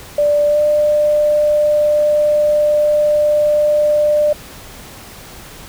sine tone with pitch glide, 587.3 to 596.9 Hz, D5 to D5, 0 to +28 cents, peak -10 dBFS, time 0.18-4.33 s, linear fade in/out 5 ms, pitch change +28 cents, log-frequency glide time 0.47-0.59 s, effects pink hiss -36 dBFS RMS until 5.68 s

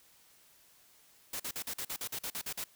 white noise bursts, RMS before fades -38 dBFS, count 12, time 1.33-2.641 s, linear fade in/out 5 ms, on 68 ms, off 45 ms, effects white hiss -63 dBFS RMS until 2.75 s

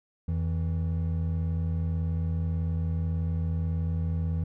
triangle tone pair together, 85 / 163.26 Hz, F2 / E3, -46 / -16 cents, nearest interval major seventh, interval 1130 cents, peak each -25 / -29 dBFS, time 0.28-4.44 s, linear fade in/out 5 ms, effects none

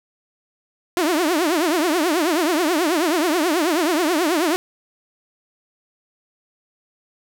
sawtooth tone with vibrato, 329.6 Hz, E4, in tune, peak -13 dBFS, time 0.97-4.56 s, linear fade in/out 0 ms, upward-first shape triangle, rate 9.3 Hz, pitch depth 250 cents each way, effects none

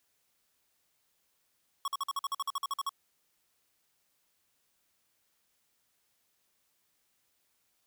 square tone bursts, 1108.7 Hz, C#6, in tune, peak -31 dBFS, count 14, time 1.85-2.893 s, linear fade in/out 2 ms, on 29 ms, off 49 ms, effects white hiss -75 dBFS RMS until 7.86 s

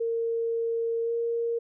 sine tone with pitch glide, 460 to 465.6 Hz, A#4 to A#4, -23 to -2 cents, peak -25 dBFS, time 0-1.59 s, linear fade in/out 10 ms, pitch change +21 cents, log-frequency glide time 1.03-1.12 s, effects none

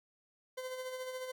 40% pulse tone with tremolo, 513 Hz, C5, 34 cents flat, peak -37 dBFS, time 0.57-1.32 s, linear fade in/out 10 ms, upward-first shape sine, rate 14 Hz, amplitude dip 45%, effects none

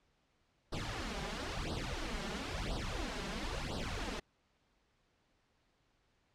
pink noise with flanger, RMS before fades -39 dBFS, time 0.72-4.2 s, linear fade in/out 10 ms, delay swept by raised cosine 0.21 to 5.11 ms, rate 0.99 Hz, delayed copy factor +0.95, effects pink hiss -75 dBFS RMS until 6.34 s + low-pass 5000 Hz 12 dB/octave

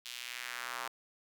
square tone with high-pass filter sweep, 61.2 Hz, B1, 15 cents flat, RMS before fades -42 dBFS, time 0.05-0.88 s, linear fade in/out 5 ms, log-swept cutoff 3400 to 1000 Hz, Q 1.7, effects none

